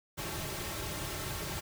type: noise with comb filter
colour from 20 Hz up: pink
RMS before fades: -38 dBFS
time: 0.17-1.61 s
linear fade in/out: 20 ms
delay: 4.1 ms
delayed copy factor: -0.7
effects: none